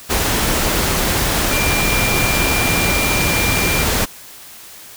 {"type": "tone in noise", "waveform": "sine", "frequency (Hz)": 2381, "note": "D7", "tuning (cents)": 23, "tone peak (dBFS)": -20, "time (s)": [1.51, 3.84], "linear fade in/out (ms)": 20, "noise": "pink", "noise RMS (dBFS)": -17, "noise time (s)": [0.09, 4.06], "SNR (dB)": -6, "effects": ["white hiss -38 dBFS RMS until 4.96 s"]}